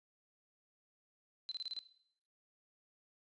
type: tone bursts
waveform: sine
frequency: 4057 Hz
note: B7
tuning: 46 cents sharp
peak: -38 dBFS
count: 6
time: 1.49-1.79 s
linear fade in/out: 0 ms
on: 25 ms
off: 30 ms
effects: noise-tail reverb RT60 0.7 s tail -17 dB re dry + resampled to 22050 Hz